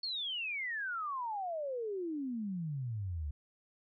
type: exponential sweep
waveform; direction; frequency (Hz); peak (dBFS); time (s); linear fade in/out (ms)
sine; down; 4435 to 69.8; -35; 0.03-3.31; 5
effects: none